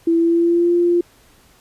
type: tone with pitch glide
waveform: sine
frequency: 332.9 to 347.4 Hz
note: E4 to F4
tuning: +17 to -9 cents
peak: -12 dBFS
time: 0.07-1.01 s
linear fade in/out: 5 ms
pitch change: +74 cents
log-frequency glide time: 0.17-0.73 s
effects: pink hiss -52 dBFS RMS until 1.6 s + resampled to 32000 Hz